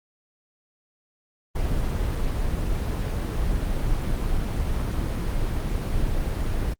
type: noise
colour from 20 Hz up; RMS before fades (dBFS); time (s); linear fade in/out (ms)
brown; -24; 1.55-6.74; 10
effects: Opus 24 kbps